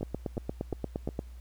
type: two click trains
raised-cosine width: 2 ms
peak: -18 / -23 dBFS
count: 11 / 4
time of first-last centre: 0.03-1.191 / 0.01-1.089 s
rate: 8.61 / 2.78 Hz
effects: added 60 Hz sine -43 dBFS peak until 1.4 s + pink hiss -63 dBFS RMS until 1.4 s